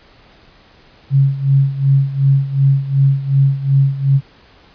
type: tone with tremolo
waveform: sine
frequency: 137.3 Hz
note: C#3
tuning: 16 cents flat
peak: -7 dBFS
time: 1.1-4.21 s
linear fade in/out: 50 ms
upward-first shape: sine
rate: 2.7 Hz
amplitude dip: 80%
effects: pink hiss -47 dBFS RMS until 4.74 s + resampled to 11025 Hz